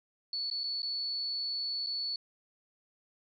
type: tone with dropouts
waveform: sine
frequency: 4435 Hz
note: C#8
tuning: in tune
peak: -32 dBFS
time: 0.33-2.16 s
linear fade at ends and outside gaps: 2 ms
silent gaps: 0.501-0.512 / 0.635-0.639 / 0.82-0.829 / 1.863-1.869 s
effects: none